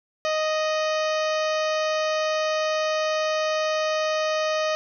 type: harmonic tone with a mistuned harmonic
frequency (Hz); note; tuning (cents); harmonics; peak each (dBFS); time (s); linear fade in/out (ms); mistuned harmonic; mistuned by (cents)
622.3; D#5; 0; 1 / 2 / 3 / 4 / 5 / 6 / 7 / 8 / 9 / 10; -23 / -29 / -33 / -35 / -37 / -39 / -40 / -41 / -42 / -43; 0.25-4.75; 0; 5; -42
effects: none